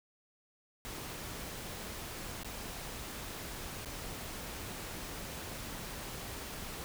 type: noise with dropouts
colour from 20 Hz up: pink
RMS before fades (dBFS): -43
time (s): 0.85-6.84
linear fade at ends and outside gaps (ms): 0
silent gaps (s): 2.433-2.446 / 3.848-3.858
effects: none